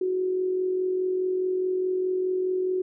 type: tone with amplitude modulation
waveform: sine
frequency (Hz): 370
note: F#4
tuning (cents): 0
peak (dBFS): -21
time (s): 0.01-2.82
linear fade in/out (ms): 5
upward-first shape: sine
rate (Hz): 44.8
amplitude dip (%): 40
effects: none